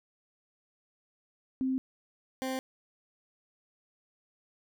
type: tone pair in turn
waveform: sine / 20% pulse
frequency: 261.6 / 261.6 Hz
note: C4 / C4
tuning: 0 / 0 cents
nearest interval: unison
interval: 0 cents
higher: neither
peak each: -27 dBFS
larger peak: neither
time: 1.61-1.78 / 2.42-2.59 s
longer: neither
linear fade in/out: 0 ms
effects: none